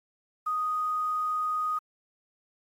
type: tone with quantisation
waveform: sine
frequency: 1244.5 Hz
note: D#6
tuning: in tune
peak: -26 dBFS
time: 0.46-1.79 s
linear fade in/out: 10 ms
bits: 9
effects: AAC 48 kbps